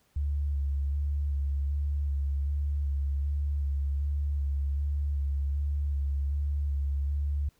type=tone with vibrato; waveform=sine; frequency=71 Hz; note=C#2; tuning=42 cents sharp; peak=-26 dBFS; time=0.16-7.49 s; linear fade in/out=5 ms; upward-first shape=square; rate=1.3 Hz; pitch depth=23 cents each way; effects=pink hiss -68 dBFS RMS until 7.59 s